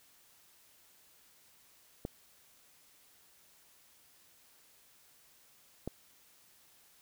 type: clicks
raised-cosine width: 2 ms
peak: -23 dBFS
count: 2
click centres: 2.051 / 5.876 s
effects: white hiss -64 dBFS RMS until 7.01 s